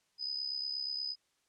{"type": "tone with amplitude modulation", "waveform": "sine", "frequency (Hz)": 5000, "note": "D#8", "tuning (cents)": 8, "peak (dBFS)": -31, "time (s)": [0.18, 1.16], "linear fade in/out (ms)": 50, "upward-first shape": "sine", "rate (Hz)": 68.4, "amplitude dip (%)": 70, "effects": ["white hiss -75 dBFS RMS until 1.48 s", "low-pass 8000 Hz 12 dB/octave"]}